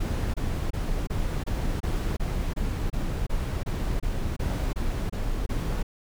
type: noise bursts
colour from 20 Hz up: brown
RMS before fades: -27 dBFS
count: 16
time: 0-5.83 s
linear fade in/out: 10 ms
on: 340 ms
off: 26 ms
effects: none